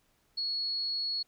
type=tone; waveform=sine; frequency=4351 Hz; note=C#8; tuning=33 cents flat; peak=-30 dBFS; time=0.37-1.23 s; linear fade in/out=10 ms; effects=pink hiss -71 dBFS RMS until 1.27 s